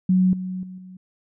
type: tone with level steps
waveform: sine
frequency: 185 Hz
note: F#3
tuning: in tune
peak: -14 / -26 / -34 / -38 dBFS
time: 0.09-0.97 s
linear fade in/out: 5 ms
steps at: 0.33 / 0.63 / 0.78 s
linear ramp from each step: 2 ms
effects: none